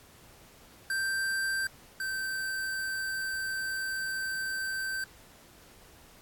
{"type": "tone pair in turn", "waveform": "square", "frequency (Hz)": [1568, 1552.7], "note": ["G6", "G6"], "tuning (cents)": [0, -17], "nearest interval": "unison", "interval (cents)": 17, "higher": "first", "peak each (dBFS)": [-29, -32], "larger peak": "first", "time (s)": [[0.9, 1.67], [2, 5.04]], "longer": "second", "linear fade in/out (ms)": 2, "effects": ["pink hiss -56 dBFS RMS until 6.21 s", "AAC 64 kbps"]}